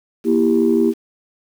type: chord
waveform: sine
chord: E diminished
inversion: second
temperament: just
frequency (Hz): 237.3 / 329.6 / 395.6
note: Bb3 / E4 / G4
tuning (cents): +31 / 0 / +16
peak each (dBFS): -16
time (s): 0.24-0.94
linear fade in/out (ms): 50
effects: tanh soft clip ceiling -4 dBFS + 7-bit